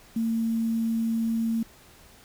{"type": "tone with quantisation", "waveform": "sine", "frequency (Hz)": 226.9, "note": "A#3", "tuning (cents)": -47, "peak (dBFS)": -23, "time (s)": [0.16, 1.63], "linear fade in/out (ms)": 5, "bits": 8, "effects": ["pink hiss -53 dBFS RMS until 2.24 s"]}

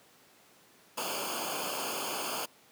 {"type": "noise with comb filter", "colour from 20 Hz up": "pink", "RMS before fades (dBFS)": -35, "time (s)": [0.97, 2.46], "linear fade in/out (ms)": 10, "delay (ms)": 0.52, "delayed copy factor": -0.9, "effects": ["pink hiss -60 dBFS RMS until 2.71 s", "high-pass 200 Hz 12 dB/octave"]}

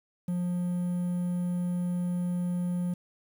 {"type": "tone", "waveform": "triangle", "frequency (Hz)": 177.2, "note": "F3", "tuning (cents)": 25, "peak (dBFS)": -25, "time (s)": [0.28, 2.94], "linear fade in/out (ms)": 5, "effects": ["9-bit"]}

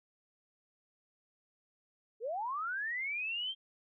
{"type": "linear sweep", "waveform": "sine", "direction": "up", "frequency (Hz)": [415.3, 3197], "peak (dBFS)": -34, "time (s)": [2.2, 3.55], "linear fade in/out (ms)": 50, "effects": []}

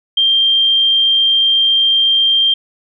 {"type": "tone", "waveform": "sine", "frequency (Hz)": 3177, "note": "G7", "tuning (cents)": 23, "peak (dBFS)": -9, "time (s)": [0.17, 2.54], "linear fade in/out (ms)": 5, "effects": []}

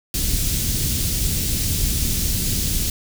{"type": "band-stop noise", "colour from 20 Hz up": "pink", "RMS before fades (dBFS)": -21, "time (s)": [0.14, 2.9], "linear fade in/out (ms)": 2, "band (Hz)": [190, 4600], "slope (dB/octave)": 12, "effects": []}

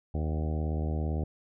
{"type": "harmonic tone with a mistuned harmonic", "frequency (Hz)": 77.78, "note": "D#2", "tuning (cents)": 0, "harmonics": [1, 2, 3, 4, 5, 6, 7, 8, 9, 10], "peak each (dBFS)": [-29, -35, -39, -41, -43, -45, -46, -47, -48, -49], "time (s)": [0.14, 1.24], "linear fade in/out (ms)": 5, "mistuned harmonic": 9, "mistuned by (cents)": 26, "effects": []}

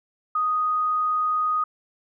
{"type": "tone", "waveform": "sine", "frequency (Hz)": 1244.5, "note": "D#6", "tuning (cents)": 0, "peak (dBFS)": -20, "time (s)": [0.35, 1.64], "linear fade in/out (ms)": 5, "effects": []}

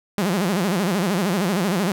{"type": "tone with vibrato", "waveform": "sawtooth", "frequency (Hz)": 188.2, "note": "F#3", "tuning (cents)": 30, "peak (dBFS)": -15, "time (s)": [0.18, 1.92], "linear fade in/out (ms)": 0, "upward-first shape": "sine", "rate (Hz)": 13, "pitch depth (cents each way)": 200, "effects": []}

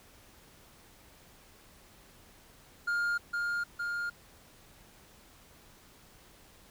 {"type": "tone with echo", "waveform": "triangle", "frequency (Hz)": 1411, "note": "F6", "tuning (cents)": 17, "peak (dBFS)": -26, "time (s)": [2.87, 3.18], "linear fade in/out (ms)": 10, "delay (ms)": 460, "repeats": 2, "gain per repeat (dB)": -2, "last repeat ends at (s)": 4.1, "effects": ["pink hiss -58 dBFS RMS until 6.7 s"]}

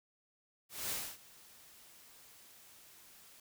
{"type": "noise with ADSR envelope", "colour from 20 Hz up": "white", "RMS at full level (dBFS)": -37, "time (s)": [0.69, 3.4], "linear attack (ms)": 210, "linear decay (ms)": 270, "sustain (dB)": -22, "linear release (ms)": 3, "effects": []}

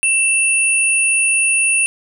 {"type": "tone pair together", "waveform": "sine", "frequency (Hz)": [2667, 9482], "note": ["E7", "D9"], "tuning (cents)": [20, 16], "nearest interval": "octave + minor seventh", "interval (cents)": 2196, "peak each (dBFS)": [-14, -16], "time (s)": [0.03, 1.86], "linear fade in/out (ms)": 0, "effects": []}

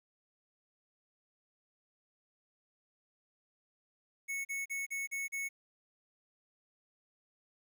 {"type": "tone bursts", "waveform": "square", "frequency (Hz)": 2206, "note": "C#7", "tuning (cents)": -9, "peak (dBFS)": -36, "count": 6, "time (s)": [4.28, 5.49], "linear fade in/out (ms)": 20, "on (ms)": 170, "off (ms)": 38, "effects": ["12-bit"]}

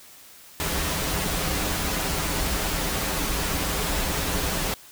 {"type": "noise with comb filter", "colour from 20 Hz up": "pink", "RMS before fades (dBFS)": -26, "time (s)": [0.6, 4.74], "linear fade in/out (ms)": 0, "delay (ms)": 8.5, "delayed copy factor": -0.55, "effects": ["white hiss -48 dBFS RMS until 4.91 s"]}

